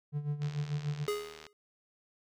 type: tone with tremolo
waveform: triangle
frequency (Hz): 146.7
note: D3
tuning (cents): -2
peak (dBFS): -27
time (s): 0.12-1.07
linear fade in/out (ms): 50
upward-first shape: sine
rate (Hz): 6.8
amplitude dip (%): 75
type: click train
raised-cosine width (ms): 0.2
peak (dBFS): -30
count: 82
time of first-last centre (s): 0.42-1.467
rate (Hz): 77.4
type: tone with exponential decay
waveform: square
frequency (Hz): 415.3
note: G#4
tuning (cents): 0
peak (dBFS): -28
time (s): 1.08-1.53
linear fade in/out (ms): 1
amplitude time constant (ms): 97
effects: none